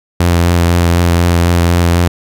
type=tone with vibrato; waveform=sawtooth; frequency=86.2 Hz; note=F2; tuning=22 cents flat; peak=-4 dBFS; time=0.2-2.08 s; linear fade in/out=5 ms; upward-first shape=sine; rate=4 Hz; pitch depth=19 cents each way; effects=none